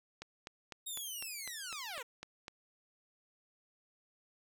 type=click train; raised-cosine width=0.2 ms; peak=-27 dBFS; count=10; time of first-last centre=0.22-2.481 s; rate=3.98 Hz
type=linear sweep; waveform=10% pulse; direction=down; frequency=3768 to 440 Hz; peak=-33 dBFS; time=0.86-2.03 s; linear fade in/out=10 ms
effects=none